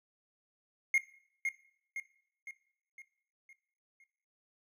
triangle tone with echo, 2142 Hz, C7, 40 cents sharp, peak -22 dBFS, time 0.94-0.98 s, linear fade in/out 2 ms, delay 510 ms, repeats 6, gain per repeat -6 dB, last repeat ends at 4.04 s, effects noise-tail reverb RT60 0.7 s tail -18 dB re dry

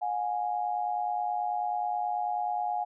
sine tone pair together, 720.7 / 830 Hz, F#5 / G#5, -46 / -1 cents, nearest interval major second, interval 245 cents, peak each -30 / -31 dBFS, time 0.01-2.85 s, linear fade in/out 20 ms, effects none

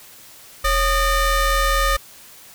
30% pulse ring-modulated tone, 593 Hz, D5, 17 cents sharp, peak -10 dBFS, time 0.64-1.97 s, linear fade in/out 10 ms, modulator 635 Hz, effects white hiss -44 dBFS RMS until 2.54 s

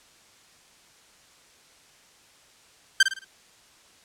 sawtooth tone with echo, 1568 Hz, G6, in tune, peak -9 dBFS, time 3-3.03 s, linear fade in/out 5 ms, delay 54 ms, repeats 4, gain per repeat -8 dB, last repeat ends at 3.246 s, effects white hiss -56 dBFS RMS until 4.04 s + low-pass 8000 Hz 12 dB/octave

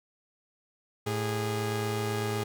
sawtooth tone pair together, 109.8 / 411.2 Hz, A2 / G#4, -3 / -17 cents, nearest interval octave + major seventh, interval 2286 cents, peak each -27 / -28 dBFS, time 1.06-2.44 s, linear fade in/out 10 ms, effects none

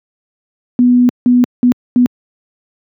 sine tone bursts at uneven times, 246.3 Hz, B3, 5 cents flat, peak -5 dBFS, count 4, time 0.79-1.09 / 1.26-1.44 / 1.63-1.72 / 1.96-2.06 s, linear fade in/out 0 ms, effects high-pass 150 Hz 12 dB/octave

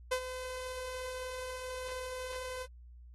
sawtooth tone with ADSR envelope, 510 Hz, C5, 44 cents flat, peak -24 dBFS, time 0.11-2.67 s, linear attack 11 ms, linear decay 76 ms, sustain -11 dB, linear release 47 ms, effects added 60 Hz sine -50 dBFS peak until 3.14 s + AAC 32 kbps

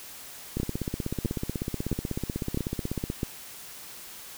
two click trains, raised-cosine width 3 ms, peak -16 / -14 dBFS, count 42 / 5, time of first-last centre 0.57-3.101 / 0.6-3.232 s, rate 16.2 / 1.52 Hz, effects white hiss -44 dBFS RMS until 4.37 s

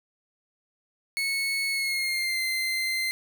30% pulse tone with pitch glide, 2201 to 2077 Hz, C#7 to C7, -13 to -13 cents, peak -23 dBFS, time 1.17-3.11 s, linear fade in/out 0 ms, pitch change -100 cents, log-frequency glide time 1.7-2.4 s, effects none

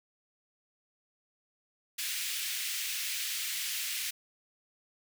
pink high-pass noise, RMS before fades -35 dBFS, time 1.98-4.11 s, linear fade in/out 10 ms, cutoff 2100 Hz, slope 24 dB/octave, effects none

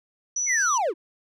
sine tone, 5920 Hz, F#8, in tune, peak -23 dBFS, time 0.36-0.78 s, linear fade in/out 5 ms
triangle linear sweep, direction down, 2217 to 292 Hz, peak -19 dBFS, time 0.46-0.94 s, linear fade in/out 50 ms
effects tanh soft clip ceiling -11 dBFS

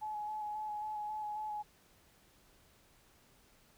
sine tone with vibrato, 848 Hz, G#5, 36 cents sharp, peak -37 dBFS, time 0.01-1.63 s, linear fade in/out 20 ms, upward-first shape square, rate 3.7 Hz, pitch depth 17 cents each way, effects pink hiss -66 dBFS RMS until 3.77 s

